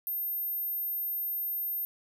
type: tone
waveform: sine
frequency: 13180 Hz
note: G#9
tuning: 14 cents flat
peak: -30 dBFS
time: 0.07-1.85 s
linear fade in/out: 0 ms
effects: 12-bit